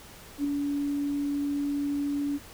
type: tone with ADSR envelope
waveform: sine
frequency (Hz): 286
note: D4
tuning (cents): -46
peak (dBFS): -22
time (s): 0.38-2.39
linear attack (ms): 65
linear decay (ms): 3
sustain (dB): -4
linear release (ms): 35
effects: pink hiss -48 dBFS RMS until 2.53 s